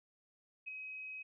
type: tone with ADSR envelope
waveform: sine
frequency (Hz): 2537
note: D#7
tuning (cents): +33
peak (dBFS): -38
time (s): 0.66-1.23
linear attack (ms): 23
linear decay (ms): 5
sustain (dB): -5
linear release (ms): 13
effects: none